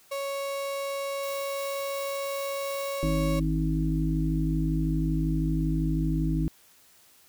35% pulse tone, 554.4 Hz, C#5, in tune, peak -28 dBFS, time 0.11-3.4 s, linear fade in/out 10 ms
blue noise with tremolo, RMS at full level -43 dBFS, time 1.23-2.99 s, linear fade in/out 2 ms, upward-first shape sine, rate 2.8 Hz, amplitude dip 25%
harmonic tone, 52.7 Hz, G#1, 26 cents sharp, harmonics 1 / 3 / 5 / 6, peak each -28 / -27 / -32 / -31 dBFS, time 3.03-6.48 s, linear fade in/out 0 ms
effects white hiss -58 dBFS RMS until 7.28 s

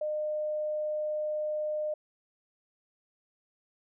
sine tone, 608 Hz, D#5, 40 cents flat, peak -29 dBFS, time 0.01-1.94 s, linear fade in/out 5 ms, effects none

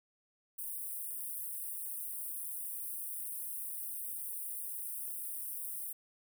white high-pass noise, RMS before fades -41 dBFS, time 0.58-5.93 s, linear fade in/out 10 ms, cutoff 8700 Hz, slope 96 dB/octave, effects none

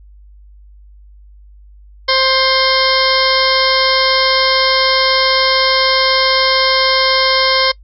harmonic tone, 527 Hz, C5, 12 cents sharp, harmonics 1 / 2 / 3 / 4 / 6 / 7 / 8 / 9 / 10, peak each -17 / -17 / -22 / -18 / -19 / -23 / -18 / -22 / -19 dBFS, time 2.08-7.72 s, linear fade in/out 10 ms, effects noise-tail reverb RT60 0.1 s tail -23 dB re dry + added 50 Hz sine -38 dBFS peak until 7.83 s

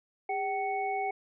sine tone cluster, 405 / 766 / 2213 Hz, G#4 / G5 / C#7, -43 / -40 / -3 cents, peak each -36 / -30 / -38 dBFS, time 0.29-1.11 s, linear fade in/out 5 ms, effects none

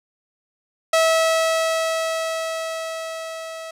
sawtooth tone with level ramp, 649 Hz, E5, 27 cents flat, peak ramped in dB -10 to -28 dBFS, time 0.93-3.71 s, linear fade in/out 5 ms, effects low-pass 11000 Hz 12 dB/octave

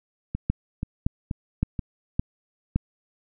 two click trains, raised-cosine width 5 ms, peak -9 / -15 dBFS, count 5 / 4, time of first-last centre 0.5-2.76 / 0.35-1.792 s, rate 1.77 / 2.08 Hz, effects none

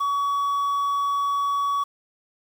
triangle tone with quantisation, 1130 Hz, C#6, 33 cents sharp, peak -19 dBFS, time 0-1.84 s, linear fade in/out 10 ms, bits 8, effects none

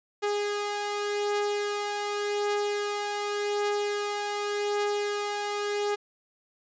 sawtooth beating tone pair, 411.7 / 412.57 Hz, G#4 / G#4, -15 / -11 cents, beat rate 0.87 Hz, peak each -24 / -31 dBFS, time 0.22-5.96 s, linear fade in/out 20 ms, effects resampled to 16000 Hz

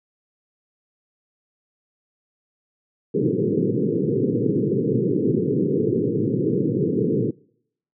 white band-pass noise, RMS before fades -21 dBFS, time 3.14-7.31 s, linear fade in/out 10 ms, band 110 to 470 Hz, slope 96 dB/octave, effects noise-tail reverb RT60 0.7 s tail -25 dB re dry

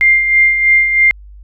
sine tone with tremolo, 2100 Hz, C7, 6 cents sharp, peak -5 dBFS, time 0.01-1.11 s, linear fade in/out 0 ms, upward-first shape sine, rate 3.1 Hz, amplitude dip 55%, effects added 50 Hz sine -33 dBFS peak until 1.43 s

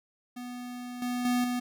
square tone with level steps, 246.2 Hz, B3, 5 cents flat, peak -38 / -30 / -25 / -29 dBFS, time 0.36-1.6 s, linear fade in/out 10 ms, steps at 1.02 / 1.25 / 1.44 s, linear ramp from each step 2 ms, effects none

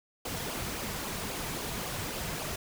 pink noise with flanger, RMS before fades -36 dBFS, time 0.25-2.56 s, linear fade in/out 5 ms, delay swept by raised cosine 0.51 to 3.81 ms, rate 3.7 Hz, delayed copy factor -0.55, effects none

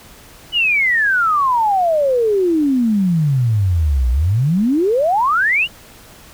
sine exponential two-way sweep, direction down then up, 3000 to 58.8 to 3000 Hz, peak -12 dBFS, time 0.52-5.68 s, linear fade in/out 50 ms, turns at 4.1 s, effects pink hiss -42 dBFS RMS until 6.33 s

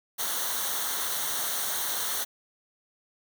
white noise with comb filter, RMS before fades -30 dBFS, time 0.18-2.25 s, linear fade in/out 20 ms, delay 0.4 ms, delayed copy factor -0.7, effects none

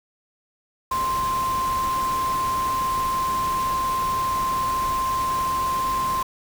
sine tone in noise, 1046.5 Hz, C6, in tune, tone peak -21 dBFS, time 0.91-6.23 s, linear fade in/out 5 ms, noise pink, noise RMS -33 dBFS, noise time 0.91-6.23 s, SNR +9 dB, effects none

